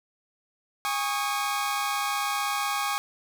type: chord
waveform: sawtooth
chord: Ab suspended fourth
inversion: none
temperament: equal with one note detuned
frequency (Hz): 816.3 / 1108.7 / 1244.5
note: Ab5 / Db6 / Eb6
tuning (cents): -30 / 0 / 0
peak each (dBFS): -26 / -26 / -29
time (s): 0.85-2.98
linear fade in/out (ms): 0
effects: none